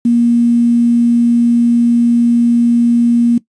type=tone with quantisation; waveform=sine; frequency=236.6 Hz; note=A#3; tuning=26 cents sharp; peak=-7 dBFS; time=0.05-3.38 s; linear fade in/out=5 ms; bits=6; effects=noise-tail reverb RT60 0.1 s tail -18 dB re dry + resampled to 22050 Hz